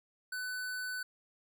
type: tone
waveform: square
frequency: 1500 Hz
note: F#6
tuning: 23 cents sharp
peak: -37 dBFS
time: 0.32-1.03 s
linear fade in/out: 5 ms
effects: none